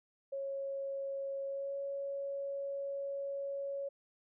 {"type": "tone with pitch glide", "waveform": "sine", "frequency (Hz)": [549, 556.3], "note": ["C#5", "C#5"], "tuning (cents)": [-17, 6], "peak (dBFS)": -36, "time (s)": [0.32, 3.89], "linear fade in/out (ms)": 10, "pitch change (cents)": 23, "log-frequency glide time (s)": [1.46, 1.76], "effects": []}